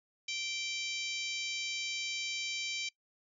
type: harmonic tone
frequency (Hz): 780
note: G5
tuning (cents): -9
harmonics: 3 / 4 / 5 / 6 / 7 / 8 / 9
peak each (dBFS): -39 / -41 / -43 / -45 / -46 / -47 / -48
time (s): 0.28-2.89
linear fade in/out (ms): 5
effects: noise-tail reverb RT60 0.1 s tail -22 dB re dry